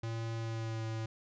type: tone with pitch glide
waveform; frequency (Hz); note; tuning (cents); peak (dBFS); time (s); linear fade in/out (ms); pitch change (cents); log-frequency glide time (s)
square; 114 to 111.65; A#2 to A2; -38 to +26; -36; 0.03-1.06; 5; -36; 0.36-0.84
effects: resampled to 16000 Hz